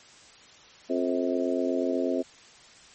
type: harmonic tone with a mistuned harmonic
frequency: 88.2 Hz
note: F2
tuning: 18 cents sharp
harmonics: 3 / 4 / 5 / 6 / 7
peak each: -28 / -30 / -32 / -32 / -32 dBFS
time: 0.89-2.23 s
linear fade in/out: 20 ms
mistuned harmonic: 7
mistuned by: +66 cents
effects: white hiss -52 dBFS RMS until 2.94 s + MP3 32 kbps